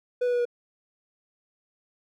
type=tone with pitch steps; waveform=triangle; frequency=493.9 / 489.6 / 485.4 / 481.2 Hz; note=B4 / B4 / B4 / B4; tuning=0 / -15 / -30 / -45 cents; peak=-20 dBFS; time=0.21-0.454 s; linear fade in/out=10 ms; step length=61 ms; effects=none